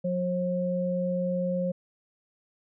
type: tone pair together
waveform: sine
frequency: 180.45 / 537 Hz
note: F#3 / C5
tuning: -43 / +45 cents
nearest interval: octave + perfect fifth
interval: 1888 cents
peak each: -28 dBFS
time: 0.04-1.72 s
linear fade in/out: 10 ms
effects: none